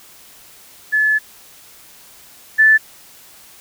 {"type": "tone pair in turn", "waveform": "sine", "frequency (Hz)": [1724, 1752.1], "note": ["A6", "A6"], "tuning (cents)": [-36, -8], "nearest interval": "unison", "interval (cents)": 28, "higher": "second", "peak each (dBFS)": [-12, -7], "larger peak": "second", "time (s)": [[0.92, 1.19], [2.58, 2.78]], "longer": "first", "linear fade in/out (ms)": 20, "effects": ["white hiss -44 dBFS RMS until 3.6 s"]}